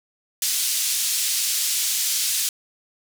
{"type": "band-pass noise", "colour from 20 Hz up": "white", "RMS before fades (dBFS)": -23, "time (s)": [0.42, 2.49], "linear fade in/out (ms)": 2, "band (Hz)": [3600, 10000], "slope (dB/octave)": 12, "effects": []}